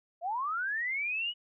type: linear sweep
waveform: sine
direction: up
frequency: 647 to 2960 Hz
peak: -30 dBFS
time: 0.21-1.34 s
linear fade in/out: 50 ms
effects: none